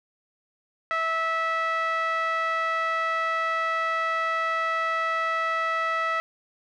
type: tone with low-pass filter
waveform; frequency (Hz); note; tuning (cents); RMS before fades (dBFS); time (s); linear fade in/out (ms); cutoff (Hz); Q
5% pulse; 653; E5; -17; -26; 0.91-6.2; 0; 1600; 4
effects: none